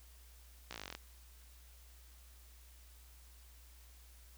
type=slowing click train; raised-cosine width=0.2 ms; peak=-26 dBFS; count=13; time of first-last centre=0.71-0.95 s; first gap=16 ms; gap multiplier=1.04; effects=added 60 Hz sine -57 dBFS peak until 4.37 s + white hiss -64 dBFS RMS until 4.37 s